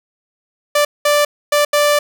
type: tone bursts at uneven times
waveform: sawtooth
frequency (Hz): 587.3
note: D5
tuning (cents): 0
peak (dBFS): -7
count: 4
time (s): 0.75-0.85 / 1.05-1.25 / 1.52-1.65 / 1.73-1.99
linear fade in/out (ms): 5
effects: none